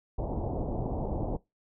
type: low-pass noise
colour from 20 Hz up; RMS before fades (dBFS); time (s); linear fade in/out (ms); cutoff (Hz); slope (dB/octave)
pink; -32; 0.18-1.37; 10; 850; 48
effects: noise-tail reverb RT60 0.2 s tail -21 dB re dry